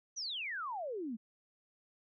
sine exponential sweep, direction down, 6190 to 208.3 Hz, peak -37 dBFS, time 0.16-1.17 s, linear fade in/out 20 ms, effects none

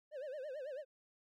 triangle tone with vibrato, 559 Hz, C#5, 14 cents sharp, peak -40 dBFS, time 0.11-0.85 s, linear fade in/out 50 ms, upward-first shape sine, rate 9.1 Hz, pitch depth 180 cents each way, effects none

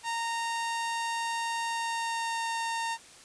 sawtooth tone with pitch glide, 924 to 917.6 Hz, A#5 to A#5, -16 to -28 cents, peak -26 dBFS, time 0.03-2.98 s, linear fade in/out 50 ms, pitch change -12 cents, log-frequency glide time 1.66-2.46 s, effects white hiss -52 dBFS RMS until 3.24 s + resampled to 22050 Hz

